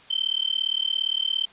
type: tone with amplitude modulation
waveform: sine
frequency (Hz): 3100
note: G7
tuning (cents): -20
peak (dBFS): -18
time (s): 0.1-1.46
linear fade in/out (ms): 10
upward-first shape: sine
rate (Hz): 37.4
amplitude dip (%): 100
effects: white hiss -50 dBFS RMS until 1.52 s + resampled to 8000 Hz